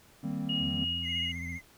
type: chord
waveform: triangle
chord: C minor seventh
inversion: first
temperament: equal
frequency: 155.56 / 196 / 233.1 / 261.6 Hz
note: Eb3 / G3 / Bb3 / C4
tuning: 0 / 0 / 0 / 0 cents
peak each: -35 dBFS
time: 0.23-0.85 s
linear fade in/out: 10 ms
type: tone with tremolo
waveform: sine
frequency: 2877 Hz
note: F#7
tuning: 49 cents flat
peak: -29 dBFS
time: 0.49-1.32 s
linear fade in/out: 5 ms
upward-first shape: sine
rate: 3.2 Hz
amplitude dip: 40%
type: harmonic tone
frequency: 85.3 Hz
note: F2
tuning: 40 cents flat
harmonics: 1 / 2 / 3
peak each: -39 / -42 / -44 dBFS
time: 0.58-1.6 s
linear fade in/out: 50 ms
type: tone with vibrato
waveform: triangle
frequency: 2093 Hz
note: C7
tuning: in tune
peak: -37 dBFS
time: 1.02-1.62 s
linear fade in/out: 50 ms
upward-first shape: sine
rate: 15 Hz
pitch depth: 51 cents each way
effects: pink hiss -59 dBFS RMS until 1.77 s